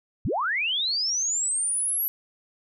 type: linear sweep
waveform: sine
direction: up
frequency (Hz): 49.59 to 11840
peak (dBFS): -23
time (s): 0.25-2.08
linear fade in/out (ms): 0
effects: none